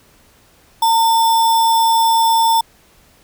sine tone with sample-and-hold, 908 Hz, A#5, 46 cents flat, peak -10 dBFS, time 0.82-2.61 s, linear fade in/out 5 ms, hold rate 4410 Hz, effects pink hiss -51 dBFS RMS until 3.23 s

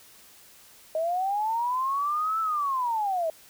sine linear two-way sweep, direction up then down, 622.3 to 1329 to 622.3 Hz, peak -24 dBFS, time 0.95-3.3 s, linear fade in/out 2 ms, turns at 2.4 s, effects white hiss -53 dBFS RMS until 3.49 s

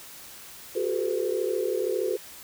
sine tone cluster, 360.9 / 393.9 / 435.8 / 502 Hz, F#4 / G4 / A4 / B4, -43 / +8 / -17 / +28 cents, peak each -30 dBFS, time 0.75-2.17 s, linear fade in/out 10 ms, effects white hiss -45 dBFS RMS until 2.43 s

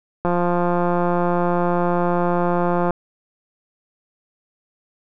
click train, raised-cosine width 1 ms, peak -7 dBFS, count 466, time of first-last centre 0.25-2.907 s, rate 175 Hz, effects none

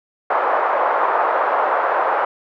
white band-pass noise, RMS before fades -18 dBFS, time 0.3-2.25 s, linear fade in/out 5 ms, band 520 to 1200 Hz, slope 24 dB/octave, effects none

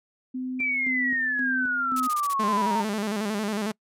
sine tone with tremolo, 255.8 Hz, C4, 39 cents flat, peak -28 dBFS, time 0.34-2.08 s, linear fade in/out 10 ms, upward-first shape square, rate 1.9 Hz, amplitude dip 65%
sine exponential sweep, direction down, 2369 to 900 Hz, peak -23 dBFS, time 0.59-2.83 s, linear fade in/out 20 ms
blue noise bursts, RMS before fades -32 dBFS, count 6, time 1.96-2.337 s, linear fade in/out 5 ms, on 42 ms, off 25 ms
sawtooth tone with vibrato, 209.9 Hz, G#3, 19 cents sharp, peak -22 dBFS, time 2.39-3.72 s, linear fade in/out 10 ms, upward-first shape square, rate 11 Hz, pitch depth 70 cents each way
effects noise-tail reverb RT60 0.1 s tail -26 dB re dry + low-pass 12000 Hz 12 dB/octave

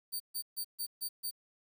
10% pulse tone bursts, 4597 Hz, D8, 38 cents flat, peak -28 dBFS, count 6, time 0.12-1.312 s, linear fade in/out 20 ms, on 82 ms, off 140 ms, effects 11-bit

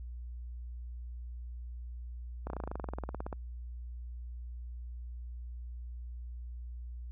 slowing click train, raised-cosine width 1 ms, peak -24 dBFS, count 20, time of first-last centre 2.47-3.328 s, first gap 31 ms, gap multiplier 1.04, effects added 60 Hz sine -40 dBFS peak until 7.11 s

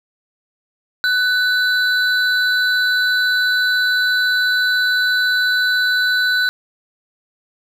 triangle tone pair together, 1497 / 3997 Hz, F#6 / B7, +20 / +20 cents, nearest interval octave + perfect fourth, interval 1700 cents, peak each -13 / -19 dBFS, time 1.04-6.49 s, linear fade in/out 0 ms, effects none

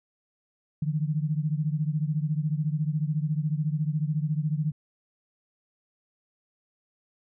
sine beating tone pair, 148.8 / 162.8 Hz, D3 / E3, +23 / -21 cents, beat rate 14 Hz, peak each -26 / -29 dBFS, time 0.82-4.72 s, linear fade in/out 5 ms, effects none

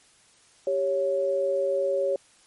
sine tone pair together, 392.7 / 554.4 Hz, G4 / C#5, +3 / 0 cents, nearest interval tritone, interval 597 cents, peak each -28 / -23 dBFS, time 0.67-2.16 s, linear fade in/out 2 ms, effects white hiss -58 dBFS RMS until 2.46 s + MP3 48 kbps

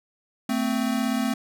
square tone pair together, 223 / 259.4 Hz, A3 / C4, +23 / -15 cents, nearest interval minor third, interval 262 cents, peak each -26 dBFS, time 0.49-1.34 s, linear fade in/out 5 ms, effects none

